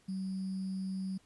sine tone with sample-and-hold, 190 Hz, F#3, 46 cents sharp, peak -34 dBFS, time 0.08-1.18 s, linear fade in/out 10 ms, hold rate 4900 Hz, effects pink hiss -67 dBFS RMS until 1.25 s + resampled to 24000 Hz

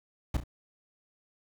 brown noise with echo, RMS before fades -26 dBFS, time 0.34-0.37 s, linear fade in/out 5 ms, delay 34 ms, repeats 2, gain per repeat -9 dB, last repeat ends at 0.438 s, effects none

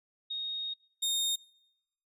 sine / sawtooth tone pair in turn, 3729 / 3686 Hz, A#7 / A#7, 0 / -20 cents, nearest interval unison, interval 20 cents, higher first, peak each -33 / -25 dBFS, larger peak second, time 0.3-0.74 / 1.02-1.36 s, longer first, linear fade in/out 10 ms, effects noise-tail reverb RT60 0.9 s tail -26 dB re dry + resampled to 32000 Hz

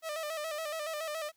sawtooth tone with vibrato, 622.3 Hz, D#5, in tune, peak -31 dBFS, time 0.02-1.32 s, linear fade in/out 50 ms, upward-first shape square, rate 7.1 Hz, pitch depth 66 cents each way, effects white hiss -73 dBFS RMS until 1.36 s

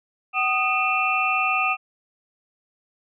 sine tone cluster, 758 / 1239 / 2425 / 2673 Hz, F#5 / D#6 / D#7 / E7, +42 / -8 / -45 / +23 cents, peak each -26 / -24 / -27 / -23 dBFS, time 0.33-1.77 s, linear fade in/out 50 ms, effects none

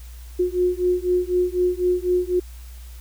sine beating tone pair, 358 / 362 Hz, F4 / F#4, +43 / -38 cents, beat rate 4 Hz, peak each -21 dBFS, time 0.39-2.4 s, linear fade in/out 10 ms, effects added 60 Hz sine -36 dBFS peak until 3 s + white hiss -50 dBFS RMS until 3 s

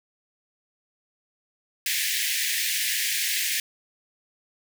pink high-pass noise, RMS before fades -26 dBFS, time 1.86-3.6 s, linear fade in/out 2 ms, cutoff 1700 Hz, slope 96 dB/octave, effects none

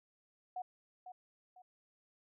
sine tone with echo, 733 Hz, F#5, 16 cents flat, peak -38 dBFS, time 0.56-0.62 s, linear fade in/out 5 ms, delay 500 ms, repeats 2, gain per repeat -9 dB, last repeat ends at 1.62 s, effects none

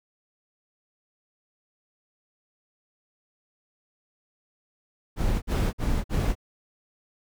brown noise bursts, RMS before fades -24 dBFS, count 4, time 5.16-6.353 s, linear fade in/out 50 ms, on 260 ms, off 51 ms, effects none

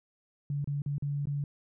sine tone with dropouts, 143.2 Hz, D3, 43 cents flat, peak -29 dBFS, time 0.5-1.44 s, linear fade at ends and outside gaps 2 ms, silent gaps 0.644-0.674 / 0.82-0.861 / 0.982-1.023 / 1.256-1.271 s, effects none

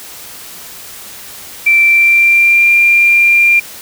sine tone with pitch glide, 2343 to 2387 Hz, D7 to D7, -5 to +28 cents, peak -5 dBFS, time 1.66-3.6 s, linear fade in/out 10 ms, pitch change +33 cents, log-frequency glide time 1.85-2.7 s, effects white hiss -31 dBFS RMS until 3.81 s

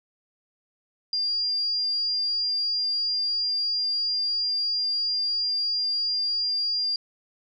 sine tone, 4799 Hz, D8, 37 cents sharp, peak -23 dBFS, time 1.13-6.96 s, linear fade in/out 2 ms, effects none

